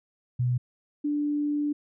sine tone pair in turn, 123.8 / 293.6 Hz, B2 / D4, +5 / 0 cents, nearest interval octave + minor third, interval 1495 cents, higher second, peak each -22 / -24 dBFS, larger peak first, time 0.39-0.58 / 1.04-1.73 s, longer second, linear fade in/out 10 ms, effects none

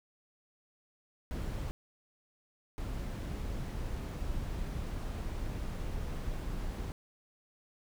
brown noise bursts at uneven times, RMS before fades -37 dBFS, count 2, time 1.31-1.71 / 2.78-6.92 s, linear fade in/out 0 ms, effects none

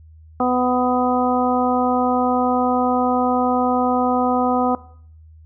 harmonic tone, 250 Hz, B3, 21 cents sharp, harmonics 1 / 2 / 3 / 4 / 5, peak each -20 / -22 / -20 / -27 / -24 dBFS, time 0.4-4.75 s, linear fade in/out 2 ms, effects noise-tail reverb RT60 0.6 s tail -20 dB re dry + added 79 Hz sine -42 dBFS peak until 5.45 s

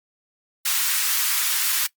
white high-pass noise, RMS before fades -22 dBFS, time 0.65-1.87 s, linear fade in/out 10 ms, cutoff 1100 Hz, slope 24 dB/octave, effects noise-tail reverb RT60 0.1 s tail -21 dB re dry + Opus 32 kbps

